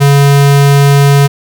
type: tone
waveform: square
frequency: 141 Hz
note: C#3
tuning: 30 cents sharp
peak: -4 dBFS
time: 0-1.28 s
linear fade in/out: 20 ms
effects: none